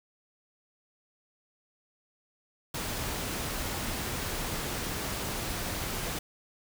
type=noise; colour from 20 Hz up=pink; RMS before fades=-34 dBFS; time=2.74-6.19 s; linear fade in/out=5 ms; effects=none